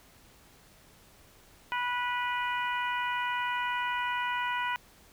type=harmonic tone; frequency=490.1 Hz; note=B4; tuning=13 cents flat; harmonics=2 / 3 / 4 / 5 / 6; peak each=-31 / -35 / -37 / -39 / -41 dBFS; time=1.72-4.76 s; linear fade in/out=0 ms; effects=pink hiss -58 dBFS RMS until 5.12 s